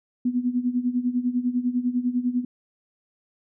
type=tone with tremolo; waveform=sine; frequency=246.9 Hz; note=B3; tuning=in tune; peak=-18 dBFS; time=0.25-2.45 s; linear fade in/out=5 ms; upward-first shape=sine; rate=10 Hz; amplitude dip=80%; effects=none